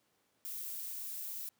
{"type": "noise", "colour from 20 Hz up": "violet", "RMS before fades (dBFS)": -42, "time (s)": [0.45, 1.49], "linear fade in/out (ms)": 0, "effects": ["pink hiss -75 dBFS RMS until 1.59 s", "high-pass 150 Hz 12 dB/octave"]}